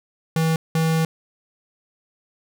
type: tone bursts at uneven times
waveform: square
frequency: 161.5 Hz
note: E3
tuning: 35 cents flat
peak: -18 dBFS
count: 2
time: 0.36-0.56 / 0.75-1.05 s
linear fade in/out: 2 ms
effects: none